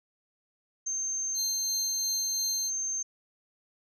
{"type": "tone", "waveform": "sine", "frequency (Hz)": 6320, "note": "G8", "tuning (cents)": 13, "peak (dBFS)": -29, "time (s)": [0.86, 3.03], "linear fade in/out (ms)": 10}
{"type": "tone with tremolo", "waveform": "square", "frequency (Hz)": 4186, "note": "C8", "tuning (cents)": 0, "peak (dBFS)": -31, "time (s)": [1.34, 2.71], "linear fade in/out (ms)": 50, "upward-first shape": "sine", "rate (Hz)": 2.9, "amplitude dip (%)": 35}
{"effects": []}